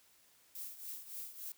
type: noise with tremolo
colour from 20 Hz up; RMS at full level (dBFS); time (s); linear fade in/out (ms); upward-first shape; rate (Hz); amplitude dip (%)
violet; -43; 0.55-1.52; 2; triangle; 3.5; 80
effects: white hiss -67 dBFS RMS until 1.57 s + high-pass 60 Hz 12 dB/octave